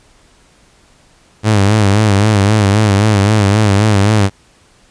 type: tone with vibrato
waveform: sawtooth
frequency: 103.4 Hz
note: G#2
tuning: 7 cents flat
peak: -4 dBFS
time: 1.43-4.3 s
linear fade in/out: 50 ms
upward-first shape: sine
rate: 3.8 Hz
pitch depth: 95 cents each way
effects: pink hiss -49 dBFS RMS until 4.9 s + resampled to 22050 Hz